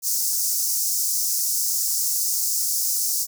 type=high-pass noise; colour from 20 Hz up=pink; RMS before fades=-23 dBFS; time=0.02-3.27 s; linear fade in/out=50 ms; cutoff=5200 Hz; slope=48 dB/octave; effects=none